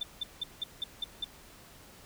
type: tone bursts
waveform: sine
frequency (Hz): 3558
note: A7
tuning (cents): +19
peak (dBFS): -29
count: 7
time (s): 0.01-1.244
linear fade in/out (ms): 5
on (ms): 22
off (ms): 180
effects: tanh soft clip ceiling -26 dBFS + pink hiss -54 dBFS RMS until 2.05 s